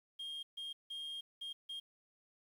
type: tone bursts at uneven times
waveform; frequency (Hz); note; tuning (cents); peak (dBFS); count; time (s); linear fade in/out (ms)
sine; 3226; G7; +49; -39; 5; 0.19-0.43 / 0.57-0.73 / 0.9-1.21 / 1.41-1.53 / 1.69-1.8; 10
effects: tanh soft clip ceiling -40 dBFS + 11-bit